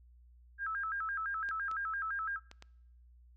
sine tone with vibrato, 1450 Hz, F#6, 35 cents flat, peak -34 dBFS, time 0.58-2.4 s, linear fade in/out 50 ms, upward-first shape square, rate 5.9 Hz, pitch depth 180 cents each way
clicks, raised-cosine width 0.2 ms, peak -32 dBFS, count 4, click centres 1.489 / 1.714 / 2.514 / 2.624 s
effects noise-tail reverb RT60 0.9 s tail -25 dB re dry + added 60 Hz sine -57 dBFS peak until 3.36 s

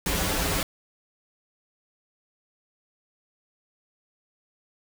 pink noise with comb filter, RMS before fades -26 dBFS, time 0.06-0.63 s, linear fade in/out 2 ms, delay 8.5 ms, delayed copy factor -0.8, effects none

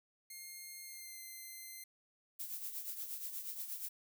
5% pulse tone with pitch glide, 2126 to 2074 Hz, C7 to C7, +27 to -16 cents, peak -38 dBFS, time 0.3-1.84 s, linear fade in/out 5 ms, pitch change -43 cents, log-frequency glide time 0.85-1.21 s
violet noise with tremolo, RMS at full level -41 dBFS, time 2.39-3.89 s, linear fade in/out 10 ms, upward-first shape triangle, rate 8.4 Hz, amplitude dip 65%
effects none

